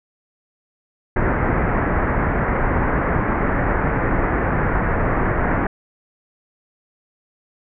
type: low-pass noise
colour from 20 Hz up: pink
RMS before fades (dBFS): -19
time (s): 1.16-5.67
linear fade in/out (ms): 5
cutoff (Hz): 2000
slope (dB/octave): 48
effects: none